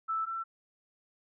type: tone pair in turn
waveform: sine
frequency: 1318.5 / 1340.8 Hz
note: E6 / E6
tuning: 0 / +29 cents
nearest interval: unison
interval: 29 cents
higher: second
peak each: -29 / -33 dBFS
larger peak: first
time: 0.08-0.26 / 0.26-0.44 s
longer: neither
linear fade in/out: 20 ms
effects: none